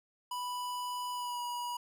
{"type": "tone with pitch glide", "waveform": "square", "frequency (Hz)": [987.8, 968.6], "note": ["B5", "B5"], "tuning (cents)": [0, -34], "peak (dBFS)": -36, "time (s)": [0.31, 1.77], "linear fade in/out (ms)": 5, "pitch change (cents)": -34, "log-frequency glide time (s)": [1.12, 1.41], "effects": []}